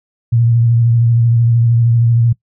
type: tone with vibrato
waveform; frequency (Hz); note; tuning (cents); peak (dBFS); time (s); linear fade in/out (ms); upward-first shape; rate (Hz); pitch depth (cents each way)
sine; 117.1; A#2; +8; -8; 0.32-2.33; 10; triangle; 13; 41
effects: noise-tail reverb RT60 0.1 s tail -21 dB re dry